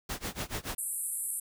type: noise with tremolo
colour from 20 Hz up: pink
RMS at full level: -34 dBFS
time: 0.09-0.75 s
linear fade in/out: 5 ms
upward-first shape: sine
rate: 7 Hz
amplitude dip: 95%
type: band-pass noise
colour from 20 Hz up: white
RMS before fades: -35 dBFS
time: 0.78-1.4 s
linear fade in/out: 5 ms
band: 8100 to 12000 Hz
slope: 96 dB/octave
effects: none